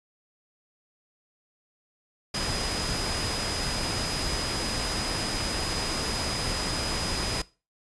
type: tone in noise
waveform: sine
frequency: 4978 Hz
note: D#8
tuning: in tune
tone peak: -32 dBFS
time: 2.34-7.42 s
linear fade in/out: 5 ms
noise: pink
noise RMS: -30 dBFS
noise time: 2.34-7.42 s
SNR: -5 dB
effects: noise-tail reverb RT60 0.3 s tail -20 dB re dry + resampled to 24000 Hz